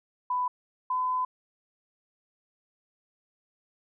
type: tone pair in turn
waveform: sine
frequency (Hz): 996 / 1011.7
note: B5 / B5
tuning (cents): +14 / +41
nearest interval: unison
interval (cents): 27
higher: second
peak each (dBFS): -25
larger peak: neither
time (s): 0.3-0.48 / 0.9-1.25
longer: second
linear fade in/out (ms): 5
effects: none